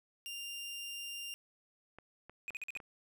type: tone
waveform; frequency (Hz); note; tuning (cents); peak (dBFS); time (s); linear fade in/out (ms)
sawtooth; 2794; F7; 0; -38; 0.26-1.34; 0
type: clicks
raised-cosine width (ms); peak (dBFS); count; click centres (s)
0.5; -36; 5; 1.986 / 2.296 / 2.506 / 2.765 / 2.802
type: tone bursts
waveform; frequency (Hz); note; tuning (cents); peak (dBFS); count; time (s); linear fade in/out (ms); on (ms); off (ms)
triangle; 2489; D#7; 0; -37; 5; 2.48-2.773; 0; 21; 47
effects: none